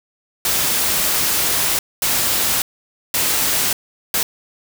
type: noise bursts at uneven times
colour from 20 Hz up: white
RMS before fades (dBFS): -18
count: 4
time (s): 0.45-1.79 / 2.02-2.62 / 3.14-3.73 / 4.14-4.23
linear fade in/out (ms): 2
effects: none

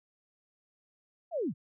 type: linear sweep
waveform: sine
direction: down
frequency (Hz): 733 to 100.9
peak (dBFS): -29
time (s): 1.31-1.54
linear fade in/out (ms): 50
effects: none

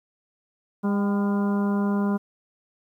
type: harmonic tone with a mistuned harmonic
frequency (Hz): 202.2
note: G#3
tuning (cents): -46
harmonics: 1 / 2 / 3 / 4 / 5 / 6 / 7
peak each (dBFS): -21 / -31 / -37 / -38 / -35 / -42 / -40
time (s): 0.83-2.18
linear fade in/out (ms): 20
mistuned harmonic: 4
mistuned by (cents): -49
effects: 10-bit

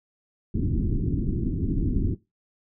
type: low-pass noise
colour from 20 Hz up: pink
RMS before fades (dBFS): -25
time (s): 0.54-2.15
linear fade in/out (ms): 10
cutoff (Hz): 340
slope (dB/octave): 48
effects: noise-tail reverb RT60 0.2 s tail -17 dB re dry

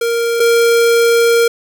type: tone pair in turn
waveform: square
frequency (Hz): 466.2 / 466.2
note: A#4 / A#4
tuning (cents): 0 / 0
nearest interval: unison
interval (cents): 0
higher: neither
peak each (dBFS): -14 / -9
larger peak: second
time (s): 0.01-0.4 / 0.4-1.48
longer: second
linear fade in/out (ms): 5
effects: none

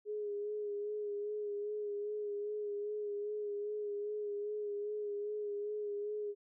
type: tone with vibrato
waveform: sine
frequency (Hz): 415.3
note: G#4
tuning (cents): 0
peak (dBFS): -36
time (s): 0.05-6.35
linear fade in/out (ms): 50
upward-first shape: sine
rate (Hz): 2.5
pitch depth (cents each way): 31
effects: none

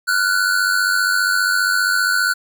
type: tone pair together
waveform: square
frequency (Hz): 1396 / 1491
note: F6 / F#6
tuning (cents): -1 / +13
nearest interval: minor second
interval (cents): 114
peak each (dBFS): -21 / -17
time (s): 0.07-2.34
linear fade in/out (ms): 20
effects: none

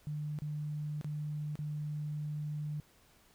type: tone with dropouts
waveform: sine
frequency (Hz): 150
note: D3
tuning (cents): +37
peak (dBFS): -35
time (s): 0.07-2.8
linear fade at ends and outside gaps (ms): 0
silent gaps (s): 0.388-0.42 / 1.012-1.045 / 1.555-1.59
effects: pink hiss -65 dBFS RMS until 3.34 s

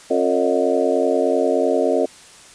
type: harmonic tone with a mistuned harmonic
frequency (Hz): 90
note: F#2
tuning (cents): -47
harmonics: 3 / 4 / 5 / 6 / 7 / 8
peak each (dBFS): -23 / -23 / -20 / -23 / -21 / -28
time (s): 0.1-2.06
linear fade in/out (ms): 10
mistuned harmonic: 6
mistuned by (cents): +84
effects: white hiss -44 dBFS RMS until 2.54 s + resampled to 22050 Hz

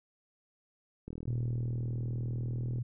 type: click train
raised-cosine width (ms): 3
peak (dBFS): -29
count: 69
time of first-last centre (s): 1.08-2.784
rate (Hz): 39.9
type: tone with pitch glide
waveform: sine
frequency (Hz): 119 to 120.45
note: A#2 to B2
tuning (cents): +36 to -43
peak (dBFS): -31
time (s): 1.27-2.83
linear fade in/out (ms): 10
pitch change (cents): +21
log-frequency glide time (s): 1.85-2.68
effects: none

